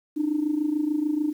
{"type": "tone with amplitude modulation", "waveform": "sine", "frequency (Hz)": 301.3, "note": "D4", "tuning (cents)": 44, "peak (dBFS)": -18, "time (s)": [0.16, 1.33], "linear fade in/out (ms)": 20, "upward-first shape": "sine", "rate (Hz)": 26.8, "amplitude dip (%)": 75, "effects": ["tanh soft clip ceiling -14 dBFS", "9-bit"]}